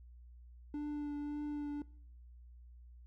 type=tone with vibrato; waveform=triangle; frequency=293.4 Hz; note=D4; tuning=2 cents flat; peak=-35 dBFS; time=0.74-1.82 s; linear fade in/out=2 ms; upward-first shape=triangle; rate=1.8 Hz; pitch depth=17 cents each way; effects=noise-tail reverb RT60 0.6 s tail -22 dB re dry + added 60 Hz sine -53 dBFS peak until 3.06 s